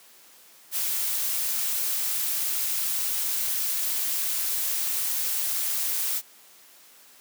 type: noise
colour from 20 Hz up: blue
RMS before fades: -27 dBFS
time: 0.71-6.22 s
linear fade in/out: 50 ms
effects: white hiss -53 dBFS RMS until 7.2 s + high-pass 200 Hz 12 dB/octave